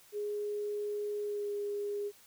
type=tone with pitch glide; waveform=sine; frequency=415.3 to 409.6 Hz; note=G#4 to G#4; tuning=0 to -24 cents; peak=-33 dBFS; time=0.12-2.12 s; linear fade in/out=50 ms; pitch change=-24 cents; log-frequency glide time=1.22-1.51 s; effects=white hiss -60 dBFS RMS until 2.26 s